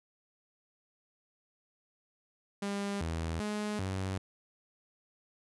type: tone with pitch steps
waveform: sawtooth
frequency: 200.7 / 81.9 / 209.9 / 95.1 Hz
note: G3 / E2 / G#3 / F#2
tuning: +41 / -11 / +19 / +48 cents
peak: -29 dBFS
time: 2.62-4.18 s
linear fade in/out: 5 ms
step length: 390 ms
effects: resampled to 24000 Hz